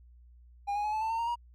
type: tone with pitch steps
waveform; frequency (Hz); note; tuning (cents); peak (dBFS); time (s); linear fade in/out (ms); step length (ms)
triangle; 809 / 827.9 / 847.3 / 867.1 / 887.3 / 908.1 / 929.3 / 951; G#5 / G#5 / G#5 / A5 / A5 / A#5 / A#5 / A#5; -46 / -6 / +34 / -26 / +14 / -46 / -6 / +34; -27; 0.67-1.358; 20; 86
effects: added 60 Hz sine -53 dBFS peak until 1.54 s